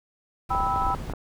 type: noise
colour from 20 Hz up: brown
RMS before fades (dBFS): -32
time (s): 0.49-1.13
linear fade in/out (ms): 5
type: chord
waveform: sine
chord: E minor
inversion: first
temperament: equal with one note detuned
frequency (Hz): 784 / 987.8 / 1306.4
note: G5 / B5 / E6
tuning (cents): 0 / 0 / -16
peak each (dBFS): -27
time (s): 0.5-0.95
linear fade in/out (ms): 10
type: clicks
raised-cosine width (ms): 1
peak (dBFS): -19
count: 10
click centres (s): 0.549 / 0.605 / 0.667 / 0.76 / 0.821 / 0.867 / 0.903 / 0.949 / 1.098 / 1.136
effects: none